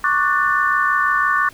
sine chord, D major seventh, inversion third, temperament equal with one note detuned, 1108.7 / 1174.7 / 1480 / 1781.5 Hz, C#6 / D6 / F#6 / A6, 0 / 0 / 0 / +21 cents, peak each -20 dBFS, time 0.04-1.49 s, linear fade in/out 2 ms, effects pink hiss -45 dBFS RMS until 1.53 s

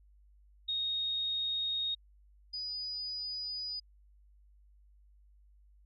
sine tone pair in turn, 3729 / 4948 Hz, A#7 / D#8, 0 / -10 cents, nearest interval perfect fourth, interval 490 cents, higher second, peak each -31 / -36 dBFS, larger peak first, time 0.68-1.95 / 2.53-3.8 s, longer neither, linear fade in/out 10 ms, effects added 50 Hz sine -59 dBFS peak until 5.85 s

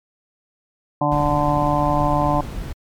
harmonic tone, 146.8 Hz, D3, in tune, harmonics 1 / 2 / 4 / 5 / 6 / 7, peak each -23 / -23 / -23 / -23 / -23 / -23 dBFS, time 1.01-2.41 s, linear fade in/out 5 ms
brown noise, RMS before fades -27 dBFS, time 1.11-2.73 s, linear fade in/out 10 ms
effects MP3 96 kbps

